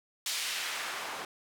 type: noise with band-pass filter sweep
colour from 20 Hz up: white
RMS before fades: -36 dBFS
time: 0.26-1.25 s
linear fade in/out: 2 ms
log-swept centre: 4200 to 730 Hz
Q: 0.85
effects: none